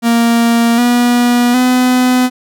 45% pulse tone with pitch steps, 233.1 / 242.3 / 251.9 Hz, A#3 / B3 / B3, 0 / -33 / +34 cents, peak -8 dBFS, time 0.02-2.3 s, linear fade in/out 50 ms, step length 760 ms, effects none

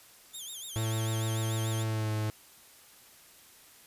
15% pulse tone with vibrato, 3423 Hz, A7, 48 cents flat, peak -33 dBFS, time 0.33-1.84 s, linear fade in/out 20 ms, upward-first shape sine, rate 6.8 Hz, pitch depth 160 cents each way
45% pulse tone with pitch glide, 111.2 to 107.85 Hz, A2 to A2, +19 to -34 cents, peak -29 dBFS, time 0.76-2.3 s, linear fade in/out 0 ms, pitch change -53 cents, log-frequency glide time 1.82-2.11 s
effects white hiss -56 dBFS RMS until 3.86 s + resampled to 32000 Hz

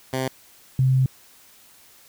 10% pulse / sine tone pair in turn, 130.8 / 130.8 Hz, C3 / C3, 0 / 0 cents, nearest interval unison, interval 0 cents, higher neither, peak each -15 dBFS, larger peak neither, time 0.13-0.28 / 0.79-1.06 s, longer second, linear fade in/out 2 ms, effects white hiss -52 dBFS RMS until 2.08 s

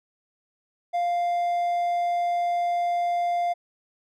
triangle tone, 698.5 Hz, F5, in tune, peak -20 dBFS, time 0.93-3.54 s, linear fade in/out 20 ms, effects none

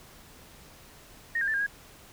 sine tone with pitch steps, 1855 / 1611 / 1764 / 1614 / 1647 Hz, A#6 / G6 / A6 / G#6 / G#6, -9 / +47 / +4 / -50 / -15 cents, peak -25 dBFS, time 1.35-1.665 s, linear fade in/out 5 ms, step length 63 ms, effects pink hiss -52 dBFS RMS until 2.12 s

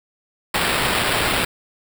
white noise with sample-and-hold, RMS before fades -20 dBFS, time 0.54-1.45 s, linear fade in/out 5 ms, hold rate 6300 Hz, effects none

